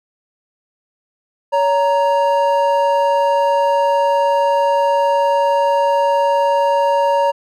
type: tone pair together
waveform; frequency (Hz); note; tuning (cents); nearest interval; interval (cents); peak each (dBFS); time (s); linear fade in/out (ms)
triangle; 563.2 / 932.3; C#5 / A#5; +27 / 0; major sixth; 873; -13; 1.52-7.32; 20
effects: none